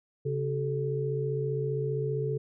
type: tone cluster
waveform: sine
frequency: 136.8 / 380.3 / 435.5 Hz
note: C#3 / F#4 / A4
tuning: -23 / +48 / -18 cents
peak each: -30 / -37 / -31 dBFS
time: 0.25-2.38 s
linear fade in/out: 10 ms
effects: none